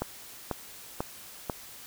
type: click train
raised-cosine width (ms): 1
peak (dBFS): -15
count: 4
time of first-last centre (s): 0.02-1.498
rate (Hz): 2.03
effects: white hiss -47 dBFS RMS until 1.86 s